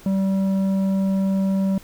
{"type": "tone with tanh clipping", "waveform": "sine", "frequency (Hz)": 193.1, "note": "G3", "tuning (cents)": -26, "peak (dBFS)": -19, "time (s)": [0.06, 1.78], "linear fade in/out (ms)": 2, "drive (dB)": 8, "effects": ["pink hiss -47 dBFS RMS until 1.83 s"]}